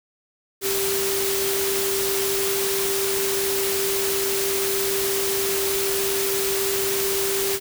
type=tone in noise; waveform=sine; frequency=392 Hz; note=G4; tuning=in tune; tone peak=-24 dBFS; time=0.61-7.6 s; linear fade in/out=50 ms; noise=white; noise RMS=-25 dBFS; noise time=0.61-7.6 s; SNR=-2 dB; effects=none